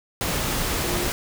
sine tone in noise, 354.1 Hz, F4, 24 cents sharp, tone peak -30 dBFS, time 0.84-1.07 s, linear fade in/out 0 ms, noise pink, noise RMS -25 dBFS, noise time 0.21-1.12 s, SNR -8 dB, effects none

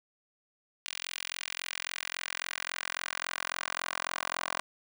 10% pulse tone with high-pass filter sweep, 43.65 Hz, F1, in tune, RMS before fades -37 dBFS, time 0.86-4.6 s, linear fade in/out 0 ms, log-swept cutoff 2800 to 1000 Hz, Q 1.4, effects none

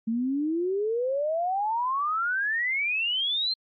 sine exponential sweep, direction up, 220 to 4208 Hz, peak -24 dBFS, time 0.07-3.54 s, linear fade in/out 10 ms, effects Opus 48 kbps

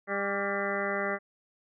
harmonic tone with a mistuned harmonic, 199.7 Hz, G3, 32 cents sharp, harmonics 1 / 2 / 3 / 4 / 6 / 7 / 8 / 9 / 10, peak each -38 / -35 / -34 / -39 / -37 / -38 / -40 / -38 / -36 dBFS, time 0.07-1.19 s, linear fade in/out 50 ms, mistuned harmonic 6, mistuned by -43 cents, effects none

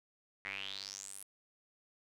square tone with band-pass filter sweep, 49 Hz, G1, in tune, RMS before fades -45 dBFS, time 0.45-1.23 s, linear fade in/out 0 ms, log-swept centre 2000 to 11000 Hz, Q 6.6, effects none

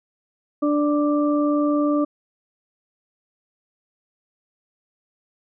harmonic tone, 294.2 Hz, D4, 3 cents sharp, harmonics 1 / 2 / 4, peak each -18 / -24 / -28 dBFS, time 0.62-2.05 s, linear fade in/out 10 ms, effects none

